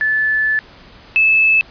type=tone pair in turn; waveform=sine; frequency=1740 / 2614 Hz; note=A6 / E7; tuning=-20 / -15 cents; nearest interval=perfect fifth; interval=705 cents; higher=second; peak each=-13 / -9 dBFS; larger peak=second; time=0.01-0.59 / 1.16-1.61 s; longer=first; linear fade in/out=0 ms; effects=pink hiss -42 dBFS RMS until 1.7 s + resampled to 11025 Hz